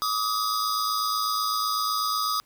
square tone cluster, 1156 / 1264 / 4925 Hz, D6 / D#6 / D#8, -28 / +27 / -19 cents, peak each -30 / -28 / -30 dBFS, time 0.02-2.4 s, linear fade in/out 0 ms, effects pink hiss -63 dBFS RMS until 2.45 s

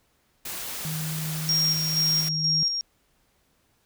white noise, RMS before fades -34 dBFS, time 0.45-2.29 s, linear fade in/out 5 ms
sine tone, 157.1 Hz, D#3, 17 cents sharp, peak -29 dBFS, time 0.85-2.63 s, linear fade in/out 0 ms
sine tone with tremolo, 5580 Hz, F8, 2 cents flat, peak -20 dBFS, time 1.49-2.81 s, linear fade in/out 0 ms, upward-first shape square, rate 2.1 Hz, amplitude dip 45%
effects pink hiss -67 dBFS RMS until 3.85 s

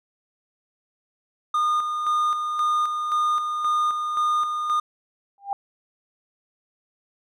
triangle tone with tremolo, 1220 Hz, D#6, 34 cents flat, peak -17 dBFS, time 1.54-4.8 s, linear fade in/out 5 ms, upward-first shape square, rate 1.9 Hz, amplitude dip 45%
sine tone with exponential growth, 799 Hz, G5, 33 cents sharp, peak -19 dBFS, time 5.38-5.53 s, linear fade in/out 1 ms, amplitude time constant 31 ms
effects none

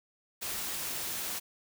white noise, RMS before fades -36 dBFS, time 0.41-1.4 s, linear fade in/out 20 ms, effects none

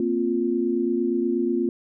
sine chord, Bb suspended second, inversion none, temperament equal, 233.1 / 261.6 / 349.2 Hz, Bb3 / C4 / F4, 0 / 0 / 0 cents, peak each -26 / -26 / -23 dBFS, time 0-1.69 s, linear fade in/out 2 ms, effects none

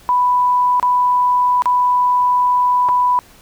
sine tone with dropouts, 990 Hz, B5, 4 cents sharp, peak -11 dBFS, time 0.09-3.19 s, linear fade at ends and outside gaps 0 ms, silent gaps 0.798-0.828 / 1.621-1.657 / 2.887-2.891 s, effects pink hiss -46 dBFS RMS until 3.41 s

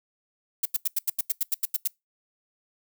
violet noise bursts, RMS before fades -24 dBFS, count 12, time 0.63-1.876 s, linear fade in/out 5 ms, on 25 ms, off 86 ms, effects noise-tail reverb RT60 0.2 s tail -25 dB re dry

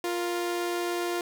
sawtooth tone pair together, 349.7 / 468.8 Hz, F4 / A#4, +2 / +10 cents, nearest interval perfect fourth, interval 508 cents, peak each -24 / -34 dBFS, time 0.04-1.21 s, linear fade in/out 2 ms, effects none

